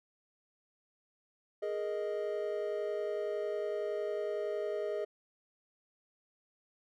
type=chord; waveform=triangle; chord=Ab suspended second; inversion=none; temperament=equal; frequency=415.3 / 466.2 / 622.3 Hz; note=Ab4 / Bb4 / Eb5; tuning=0 / 0 / 0 cents; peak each=-34 / -39 / -35 dBFS; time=1.62-5.05 s; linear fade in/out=10 ms; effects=none